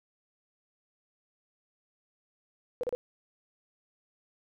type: tone bursts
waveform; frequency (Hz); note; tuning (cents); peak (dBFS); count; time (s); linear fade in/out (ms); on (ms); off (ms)
sine; 493.9; B4; 0; -28; 3; 2.81-2.95; 0; 24; 34
effects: none